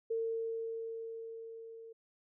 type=tone with level ramp; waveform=sine; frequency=453.6 Hz; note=A#4; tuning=47 cents flat; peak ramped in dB=-31 to -48 dBFS; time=0.1-1.93 s; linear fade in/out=10 ms; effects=none